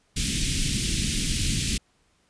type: band-stop noise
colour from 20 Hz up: pink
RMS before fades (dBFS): -25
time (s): 0.16-1.78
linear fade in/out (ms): 10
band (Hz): 270 to 2500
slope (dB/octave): 24
effects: pink hiss -66 dBFS RMS until 2.29 s + resampled to 22050 Hz